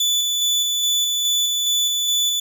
30% pulse tone with tremolo, 3477 Hz, A7, 21 cents flat, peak -14 dBFS, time 0-2.4 s, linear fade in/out 5 ms, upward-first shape square, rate 2.4 Hz, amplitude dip 25%, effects 9-bit

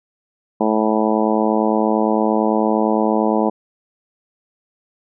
harmonic tone, 108.8 Hz, A2, 19 cents flat, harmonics 2 / 3 / 4 / 5 / 6 / 7 / 8 / 9, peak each -19 / -21 / -22 / -23 / -24 / -24 / -25 / -26 dBFS, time 0.6-3.5 s, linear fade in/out 10 ms, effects none

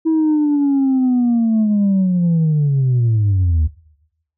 sine linear sweep, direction down, 324.3 to 73.7 Hz, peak -10 dBFS, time 0.05-3.68 s, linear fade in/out 20 ms, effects noise-tail reverb RT60 0.8 s tail -20 dB re dry + tanh soft clip ceiling -10 dBFS

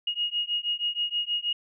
sine beating tone pair, 2870 / 2876.3 Hz, F7 / F#7, +47 / -50 cents, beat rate 6.3 Hz, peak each -29 dBFS, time 0.07-1.53 s, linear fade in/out 5 ms, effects none

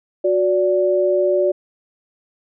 sine tone pair together, 366.2 / 580.8 Hz, F#4 / D5, -18 / -19 cents, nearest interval minor sixth, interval 799 cents, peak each -17 / -16 dBFS, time 0.24-1.52 s, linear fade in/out 10 ms, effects none

